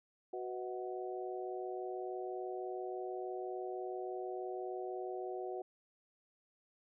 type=harmonic tone with a mistuned harmonic; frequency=123.47 Hz; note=B2; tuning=in tune; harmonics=3 / 4 / 5 / 6; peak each=-41 / -47 / -48 / -45 dBFS; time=0.33-5.62 s; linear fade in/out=5 ms; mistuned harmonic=5; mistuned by=+48 cents; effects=none